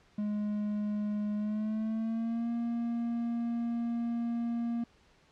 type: tone with pitch glide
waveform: triangle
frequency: 208.8 to 234.4 Hz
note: G#3 to A#3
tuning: +10 to +10 cents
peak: -28 dBFS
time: 0.18-4.84 s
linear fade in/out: 5 ms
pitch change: +200 cents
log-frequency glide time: 1.36-2.5 s
effects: pink hiss -64 dBFS RMS until 5.31 s + low-pass 5000 Hz 12 dB/octave